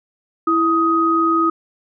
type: tone pair together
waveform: sine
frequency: 329.6 / 1253.8 Hz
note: E4 / D#6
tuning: 0 / +13 cents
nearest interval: octave + major seventh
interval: 2313 cents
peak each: -17 / -15 dBFS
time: 0.47-1.5 s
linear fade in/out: 5 ms
effects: none